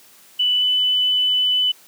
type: tone with pitch glide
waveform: sine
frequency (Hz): 2977 to 2998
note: F#7 to F#7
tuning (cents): +10 to +22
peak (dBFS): -15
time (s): 0.39-1.72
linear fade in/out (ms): 10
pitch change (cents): +12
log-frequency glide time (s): 0.56-0.65
effects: white hiss -49 dBFS RMS until 1.87 s + high-pass 150 Hz 12 dB/octave